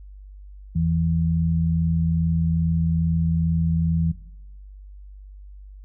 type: tone pair together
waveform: sine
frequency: 82.41 / 164.81 Hz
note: E2 / E3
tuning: 0 / 0 cents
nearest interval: octave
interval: 1200 cents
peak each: -24 / -20 dBFS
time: 0.75-4.12 s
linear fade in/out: 10 ms
effects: noise-tail reverb RT60 0.7 s tail -17 dB re dry + added 49 Hz sine -39 dBFS peak until 5.84 s